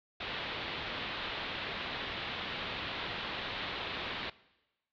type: low-pass noise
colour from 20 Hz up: white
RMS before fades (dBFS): -39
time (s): 0.2-4.3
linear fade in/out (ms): 5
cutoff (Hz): 3900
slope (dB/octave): 48
effects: noise-tail reverb RT60 1.0 s tail -20 dB re dry